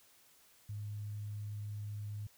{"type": "tone", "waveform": "sine", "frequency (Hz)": 104.2, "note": "G#2", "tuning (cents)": 6, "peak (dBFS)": -39, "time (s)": [0.69, 2.27], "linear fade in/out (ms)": 5, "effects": ["white hiss -65 dBFS RMS until 2.37 s"]}